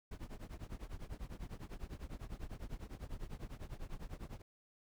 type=noise with tremolo; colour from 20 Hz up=brown; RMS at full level=-42 dBFS; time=0.11-4.42 s; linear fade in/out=5 ms; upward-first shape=triangle; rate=10 Hz; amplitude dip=100%; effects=none